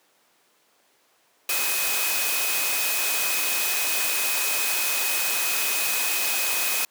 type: tone in noise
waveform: sine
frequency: 2519 Hz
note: D#7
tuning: 21 cents sharp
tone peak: -29 dBFS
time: 1.49-6.85 s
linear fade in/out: 2 ms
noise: white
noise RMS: -25 dBFS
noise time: 1.49-6.85 s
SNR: -7 dB
effects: pink hiss -62 dBFS RMS until 6.9 s + high-pass 400 Hz 12 dB/octave